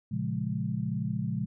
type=chord; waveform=sine; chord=Bb minor seventh; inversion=none; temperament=equal; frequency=116.54 / 138.59 / 174.61 / 207.7 Hz; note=Bb2 / Db3 / F3 / Ab3; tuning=0 / 0 / 0 / 0 cents; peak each=-34 dBFS; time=0.11-1.46 s; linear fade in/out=10 ms; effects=none